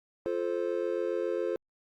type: chord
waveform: triangle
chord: F major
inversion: none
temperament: just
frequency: 349.2 / 436.5 / 523.8 Hz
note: F4 / A4 / C5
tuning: 0 / -14 / +2 cents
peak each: -31 dBFS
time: 0.26-1.56 s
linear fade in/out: 0 ms
effects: Opus 48 kbps